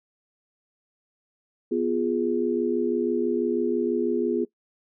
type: chord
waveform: sine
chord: F diminished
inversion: second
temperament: equal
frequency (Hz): 246.9 / 349.2 / 415.3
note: Cb4 / F4 / Ab4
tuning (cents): 0 / 0 / 0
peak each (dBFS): -27 / -25 / -26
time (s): 1.71-4.45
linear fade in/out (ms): 10
effects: noise-tail reverb RT60 0.1 s tail -19 dB re dry